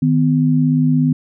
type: tone pair together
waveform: sine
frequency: 155.31 / 252.5 Hz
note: D#3 / B3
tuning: -3 / +39 cents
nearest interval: minor sixth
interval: 842 cents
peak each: -14 dBFS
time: 0.02-1.13 s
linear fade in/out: 5 ms
effects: none